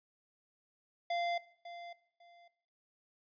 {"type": "tone with echo", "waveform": "square", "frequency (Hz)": 692, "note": "F5", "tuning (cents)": -16, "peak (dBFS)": -33, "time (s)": [1.1, 1.38], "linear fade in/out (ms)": 5, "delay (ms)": 550, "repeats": 2, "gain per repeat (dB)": -13, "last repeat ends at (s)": 2.48, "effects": ["noise-tail reverb RT60 0.7 s tail -20 dB re dry", "resampled to 11025 Hz"]}